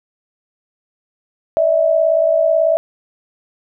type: tone pair together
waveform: sine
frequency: 592 / 650.2 Hz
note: D5 / E5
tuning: +14 / -24 cents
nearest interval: major second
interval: 162 cents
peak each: -17 / -12 dBFS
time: 1.57-2.77 s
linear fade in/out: 0 ms
effects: none